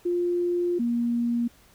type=tone pair in turn; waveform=sine; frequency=351 / 236.9 Hz; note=F4 / A#3; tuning=+9 / +28 cents; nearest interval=perfect fifth; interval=681 cents; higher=first; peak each=-22 dBFS; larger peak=neither; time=0.05-0.79 / 0.79-1.48 s; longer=first; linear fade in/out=10 ms; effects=pink hiss -57 dBFS RMS until 1.74 s